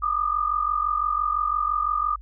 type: tone pair together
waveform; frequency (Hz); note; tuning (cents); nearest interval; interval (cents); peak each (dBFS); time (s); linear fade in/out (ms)
sine; 1190.1 / 1236; D6 / D#6; +23 / -12; minor second; 65; -24; 0.02-2.16; 10
effects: added 52 Hz sine -39 dBFS peak until 2.21 s